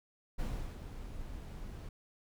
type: noise with ADSR envelope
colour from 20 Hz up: brown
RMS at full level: -35 dBFS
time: 0.38-1.89 s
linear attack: 17 ms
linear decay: 360 ms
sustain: -9 dB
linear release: 4 ms
effects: none